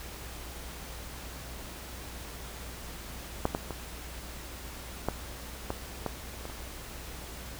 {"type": "clicks", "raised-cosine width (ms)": 1, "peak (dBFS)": [-11, -15, -22, -13, -17, -16, -24, -29], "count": 8, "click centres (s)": [3.454, 3.549, 3.707, 5.086, 5.704, 6.063, 6.454, 6.499], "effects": ["added 60 Hz sine -44 dBFS peak until 7.59 s", "pink hiss -44 dBFS RMS until 7.59 s"]}